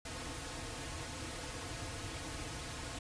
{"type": "noise with comb filter", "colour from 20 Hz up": "pink", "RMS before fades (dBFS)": -43, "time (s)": [0.05, 2.99], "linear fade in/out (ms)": 5, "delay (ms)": 5.1, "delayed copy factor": -0.9, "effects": ["resampled to 22050 Hz"]}